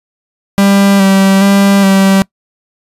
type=tone with vibrato; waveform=45% pulse; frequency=196 Hz; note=G3; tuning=in tune; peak=-5 dBFS; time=0.58-2.22 s; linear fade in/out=0 ms; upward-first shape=square; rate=1.2 Hz; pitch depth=20 cents each way; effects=noise-tail reverb RT60 0.1 s tail -24 dB re dry + resampled to 32000 Hz